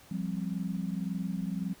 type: chord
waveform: sine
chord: F suspended second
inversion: none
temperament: just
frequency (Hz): 174.61 / 196.44 / 261.9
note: F3 / G3 / C4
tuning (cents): 0 / +4 / +2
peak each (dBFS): -34 / -34 / -40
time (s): 0.11-1.74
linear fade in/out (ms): 5
effects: pink hiss -56 dBFS RMS until 1.8 s